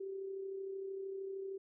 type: tone with amplitude modulation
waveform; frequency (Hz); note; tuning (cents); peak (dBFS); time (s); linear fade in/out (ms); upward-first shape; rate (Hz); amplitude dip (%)
sine; 387.8; G4; -19; -38; 0-1.58; 10; sine; 33.1; 40
effects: none